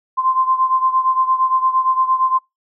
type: beating tone pair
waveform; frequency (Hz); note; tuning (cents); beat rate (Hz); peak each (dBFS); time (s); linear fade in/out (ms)
sine; 1040 / 1048.7; C6 / C6; -11 / +4; 8.7; -15 / -19; 0.17-2.39; 20
effects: noise-tail reverb RT60 0.2 s tail -25 dB re dry